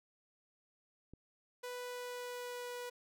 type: click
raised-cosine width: 3 ms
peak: -39 dBFS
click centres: 1.136 s
type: tone with pitch glide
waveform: sawtooth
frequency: 493.9 to 489.1 Hz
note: B4 to B4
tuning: 0 to -17 cents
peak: -38 dBFS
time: 1.63-2.9 s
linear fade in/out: 10 ms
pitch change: -17 cents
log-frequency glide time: 1.81-2.74 s
effects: none